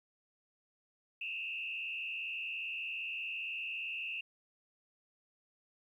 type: tone with frequency modulation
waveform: sine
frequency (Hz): 2674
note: E7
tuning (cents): +24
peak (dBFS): -37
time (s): 1.21-4.21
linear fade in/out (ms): 5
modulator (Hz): 77.5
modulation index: 1.8
effects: 12-bit

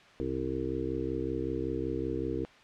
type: harmonic tone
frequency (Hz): 65.3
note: C2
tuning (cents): -3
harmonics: 1 / 2 / 4 / 5 / 6 / 7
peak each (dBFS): -40 / -40 / -38 / -35 / -37 / -37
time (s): 0.2-2.45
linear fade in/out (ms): 0
effects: white hiss -55 dBFS RMS until 2.63 s + low-pass 3000 Hz 12 dB/octave

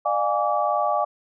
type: tone cluster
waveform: sine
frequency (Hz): 602 / 705 / 825 / 1152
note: D5 / F5 / G#5 / D6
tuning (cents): +43 / +16 / -12 / -34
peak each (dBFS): -25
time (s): 0.05-1.05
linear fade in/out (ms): 10
effects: none

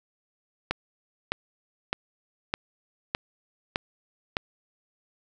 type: click train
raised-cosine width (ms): 0.3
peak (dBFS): -9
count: 7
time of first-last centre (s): 0.71-4.369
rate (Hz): 1.64
effects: none

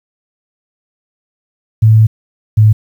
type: tone pair in turn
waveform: sine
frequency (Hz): 110 / 107.74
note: A2 / A2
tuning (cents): 0 / -36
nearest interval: unison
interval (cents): 36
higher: first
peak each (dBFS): -3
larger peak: neither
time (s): 1.82-2.07 / 2.57-2.73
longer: first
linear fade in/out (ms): 10
effects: 7-bit

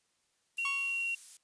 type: noise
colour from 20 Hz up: violet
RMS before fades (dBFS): -45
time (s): 0.57-1.37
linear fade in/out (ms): 2
type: tone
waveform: sine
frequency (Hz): 2746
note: F7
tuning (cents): -30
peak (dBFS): -31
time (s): 0.58-1.15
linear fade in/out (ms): 5
type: tone with exponential decay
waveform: sawtooth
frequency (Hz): 1108.7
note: C#6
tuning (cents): 0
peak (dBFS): -30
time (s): 0.65-1.11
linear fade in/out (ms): 2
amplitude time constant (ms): 100
effects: white hiss -75 dBFS RMS until 1.43 s + resampled to 22050 Hz

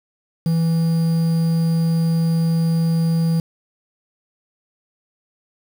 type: tone with quantisation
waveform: triangle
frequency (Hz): 164.81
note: E3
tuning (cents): 0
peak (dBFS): -13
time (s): 0.46-3.4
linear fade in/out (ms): 2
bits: 6
effects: none

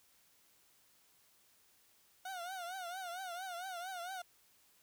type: tone with vibrato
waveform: 30% pulse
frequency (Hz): 726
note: F#5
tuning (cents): -33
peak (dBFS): -39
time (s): 2.25-4.22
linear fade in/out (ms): 5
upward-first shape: triangle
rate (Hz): 4.4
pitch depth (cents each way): 130
effects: white hiss -69 dBFS RMS until 4.82 s

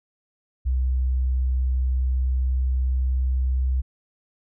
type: tone with pitch glide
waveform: sine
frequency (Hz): 63.9 to 64.38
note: C2 to C2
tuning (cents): -40 to -27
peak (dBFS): -19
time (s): 0.65-3.82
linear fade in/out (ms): 20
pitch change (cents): +13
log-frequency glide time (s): 1.86-3.44
effects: none

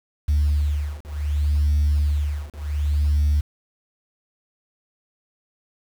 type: beating tone pair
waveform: sine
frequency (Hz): 73.3 / 73.97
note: D2 / D2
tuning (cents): -3 / +13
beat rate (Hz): 0.67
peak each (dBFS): -20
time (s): 0.28-3.41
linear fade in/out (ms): 10
effects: tanh soft clip ceiling -13 dBFS + 7-bit

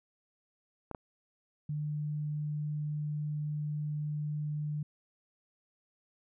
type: clicks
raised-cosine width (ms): 1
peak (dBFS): -25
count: 2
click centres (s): 0.913 / 0.948
type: tone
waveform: sine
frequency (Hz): 149.7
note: D3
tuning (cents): +33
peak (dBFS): -32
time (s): 1.69-4.83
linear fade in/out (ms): 5
effects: none

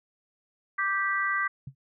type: chord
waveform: sine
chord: G major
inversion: second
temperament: just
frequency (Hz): 1176 / 1568 / 1960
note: D6 / G6 / B6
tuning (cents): +2 / 0 / -14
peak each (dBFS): -29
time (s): 0.78-1.48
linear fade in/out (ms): 10
type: tone with exponential decay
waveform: sine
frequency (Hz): 134.8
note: C#3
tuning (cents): -48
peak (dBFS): -32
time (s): 1.67-1.75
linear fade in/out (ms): 5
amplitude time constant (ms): 17
effects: none

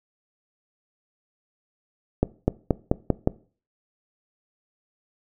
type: accelerating click train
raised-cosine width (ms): 2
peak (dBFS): -5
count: 6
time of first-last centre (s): 2.23-3.274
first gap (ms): 250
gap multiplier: 0.91
effects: noise-tail reverb RT60 0.4 s tail -20 dB re dry

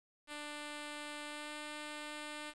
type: tone with pitch glide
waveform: 5% pulse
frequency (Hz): 296.2 to 299.5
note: D4 to D4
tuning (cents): +15 to +34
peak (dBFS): -32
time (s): 0.27-2.54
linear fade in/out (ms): 50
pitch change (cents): +19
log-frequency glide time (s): 1.26-1.55
effects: resampled to 22050 Hz + 10-bit

